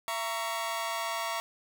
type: chord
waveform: sawtooth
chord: A# diminished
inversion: second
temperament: just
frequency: 671.3 / 932.3 / 1118.8 Hz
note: E5 / A#5 / C#6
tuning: +31 / 0 / +16 cents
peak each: -32 dBFS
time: 0.08-1.4 s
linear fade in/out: 0 ms
effects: none